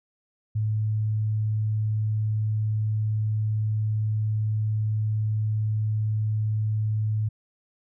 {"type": "tone", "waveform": "sine", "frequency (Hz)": 107.8, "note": "A2", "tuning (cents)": -35, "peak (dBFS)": -22, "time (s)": [0.55, 7.29], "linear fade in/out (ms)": 10, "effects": []}